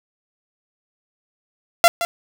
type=tone with echo; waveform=sawtooth; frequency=684 Hz; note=F5; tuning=36 cents flat; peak=-4 dBFS; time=1.84-1.88 s; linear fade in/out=0 ms; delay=170 ms; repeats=1; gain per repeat=-12 dB; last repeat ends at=2.05 s; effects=none